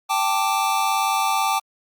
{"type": "chord", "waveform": "square", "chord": "G suspended second", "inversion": "none", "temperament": "just", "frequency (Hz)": [784, 882, 1176], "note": ["G5", "A5", "D6"], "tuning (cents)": [0, 4, 2], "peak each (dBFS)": -24, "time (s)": [0.09, 1.6], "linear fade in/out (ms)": 20, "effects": ["Opus 48 kbps"]}